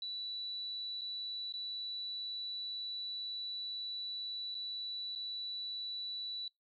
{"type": "tone with dropouts", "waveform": "sine", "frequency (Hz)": 3951, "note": "B7", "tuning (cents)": 0, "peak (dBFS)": -38, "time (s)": [0.02, 6.48], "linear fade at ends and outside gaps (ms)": 2, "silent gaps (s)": [[1.011, 1.016], [1.524, 1.538], [4.545, 4.55], [5.152, 5.158]], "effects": ["noise-tail reverb RT60 0.2 s tail -25 dB re dry"]}